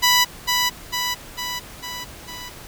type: tone with echo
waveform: 10% pulse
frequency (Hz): 987.8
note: B5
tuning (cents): 0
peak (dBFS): -5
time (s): 0.02-0.25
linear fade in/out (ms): 20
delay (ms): 450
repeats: 5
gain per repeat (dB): -4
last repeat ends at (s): 2.5
effects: pink hiss -40 dBFS RMS until 2.67 s